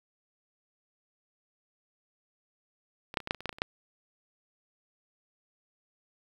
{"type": "clicks", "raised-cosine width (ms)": 0.3, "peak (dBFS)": [-25, -10, -28, -19, -9, -27, -27, -17, -17, -30, -30, -10], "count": 12, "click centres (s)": [3.141, 3.172, 3.203, 3.274, 3.309, 3.347, 3.406, 3.457, 3.493, 3.528, 3.585, 3.619], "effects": ["8-bit"]}